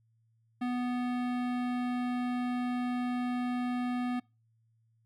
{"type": "tone with hard clipping", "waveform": "sine", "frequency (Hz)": 246.9, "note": "B3", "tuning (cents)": 0, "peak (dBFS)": -32, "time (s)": [0.61, 4.2], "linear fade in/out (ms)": 10, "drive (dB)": 18, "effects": ["noise-tail reverb RT60 0.3 s tail -26 dB re dry", "added 113 Hz sine -67 dBFS peak until 5.05 s"]}